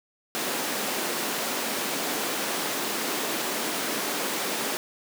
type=high-pass noise; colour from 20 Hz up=pink; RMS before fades=-29 dBFS; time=0.35-4.77 s; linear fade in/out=0 ms; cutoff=230 Hz; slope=24 dB/octave; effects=none